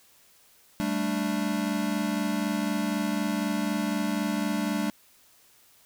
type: chord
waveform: square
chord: G suspended second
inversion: none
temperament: equal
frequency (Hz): 196 / 220 / 293.7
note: G3 / A3 / D4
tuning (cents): 0 / 0 / 0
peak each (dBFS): -31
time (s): 0.8-4.9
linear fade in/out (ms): 0
effects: white hiss -59 dBFS RMS until 5.85 s